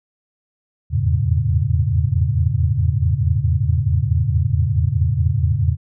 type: tone cluster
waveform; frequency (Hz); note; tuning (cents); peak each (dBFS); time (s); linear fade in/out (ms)
sine; 81.2 / 85.8 / 102.3 / 114.4 / 138; E2 / F2 / G#2 / A#2 / C#3; -26 / -30 / -26 / -32 / -7; -21; 0.9-5.77; 50
effects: none